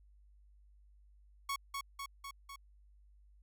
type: tone with echo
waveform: sawtooth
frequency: 1108.7 Hz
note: C#6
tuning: in tune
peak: -31 dBFS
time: 1.49-1.56 s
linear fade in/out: 5 ms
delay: 250 ms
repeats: 4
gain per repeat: -3 dB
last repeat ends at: 2.56 s
effects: added 50 Hz sine -60 dBFS peak until 3.42 s